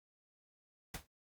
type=noise with exponential decay; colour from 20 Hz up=pink; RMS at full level=-38 dBFS; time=0.94-1.07 s; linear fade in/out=5 ms; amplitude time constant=27 ms; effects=Opus 48 kbps